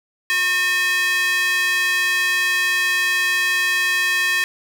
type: tone with high-pass filter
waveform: square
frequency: 362.3 Hz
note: F#4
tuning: 36 cents flat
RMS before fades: -19 dBFS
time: 0.3-4.44 s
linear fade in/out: 0 ms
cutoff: 2000 Hz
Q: 4
effects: none